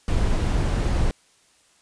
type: noise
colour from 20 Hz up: brown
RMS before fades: -21 dBFS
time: 0.08-1.11 s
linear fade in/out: 0 ms
effects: white hiss -59 dBFS RMS until 1.81 s + resampled to 22050 Hz